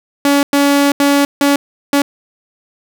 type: tone bursts at uneven times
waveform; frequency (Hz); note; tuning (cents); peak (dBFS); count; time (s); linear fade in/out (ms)
sawtooth; 283.2; C#4; +37; -5; 5; 0.25-0.43 / 0.53-0.92 / 1-1.25 / 1.41-1.56 / 1.93-2.02; 2
effects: none